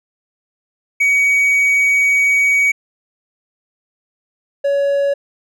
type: tone pair in turn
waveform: triangle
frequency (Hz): 2257 / 561.8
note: C#7 / C#5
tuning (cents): +31 / +23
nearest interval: 2 octaves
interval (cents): 2408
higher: first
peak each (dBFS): -9 / -11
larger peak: first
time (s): 1-2.72 / 4.64-5.14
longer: first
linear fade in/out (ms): 10
effects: none